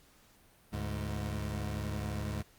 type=tone pair together; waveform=25% pulse; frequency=72.45 / 103.83 Hz; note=D2 / G#2; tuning=-23 / 0 cents; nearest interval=tritone; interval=623 cents; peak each=-34 / -33 dBFS; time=0.72-2.43 s; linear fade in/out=20 ms; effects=pink hiss -63 dBFS RMS until 2.58 s + Opus 48 kbps